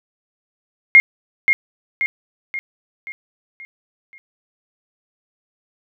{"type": "tone with echo", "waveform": "sine", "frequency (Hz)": 2135, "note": "C7", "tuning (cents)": 34, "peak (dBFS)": -4, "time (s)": [0.95, 1], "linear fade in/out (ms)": 0, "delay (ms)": 530, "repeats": 6, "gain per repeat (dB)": -6, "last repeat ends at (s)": 4.18, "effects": []}